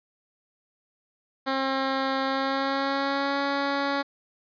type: tone with pitch glide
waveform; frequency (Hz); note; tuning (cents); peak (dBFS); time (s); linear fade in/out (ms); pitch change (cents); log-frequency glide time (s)
10% pulse; 267.8 to 279.8; C4 to C#4; +40 to +16; -16; 1.46-4.03; 20; +76; 2.24-3.4
effects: resampled to 11025 Hz